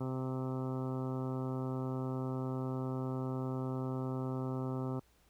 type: harmonic tone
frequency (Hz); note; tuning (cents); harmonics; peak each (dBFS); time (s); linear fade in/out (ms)
130; C3; -11; 1 / 2 / 3 / 4 / 5 / 6 / 7 / 8 / 9 / 10; -37 / -39 / -43 / -47 / -51 / -52 / -52 / -55 / -53 / -53; 0-5; 10
effects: added 60 Hz sine -70 dBFS peak until 5.29 s + pink hiss -70 dBFS RMS until 5.29 s